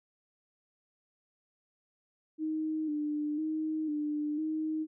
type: tone with vibrato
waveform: sine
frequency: 305.5 Hz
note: D#4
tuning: 32 cents flat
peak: -30 dBFS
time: 2.38-4.87 s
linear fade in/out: 50 ms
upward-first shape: square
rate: 1 Hz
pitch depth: 41 cents each way
effects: none